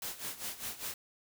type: noise with tremolo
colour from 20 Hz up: white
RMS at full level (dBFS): -38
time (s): 0.02-0.94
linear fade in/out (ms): 2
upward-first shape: sine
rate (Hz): 5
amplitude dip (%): 80
effects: none